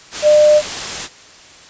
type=tone in noise; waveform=sine; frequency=602 Hz; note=D5; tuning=43 cents sharp; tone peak=-6 dBFS; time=0.22-0.62 s; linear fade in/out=50 ms; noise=white; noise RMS=-23 dBFS; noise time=0.11-1.09 s; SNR=+14 dB; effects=white hiss -41 dBFS RMS until 1.69 s + resampled to 16000 Hz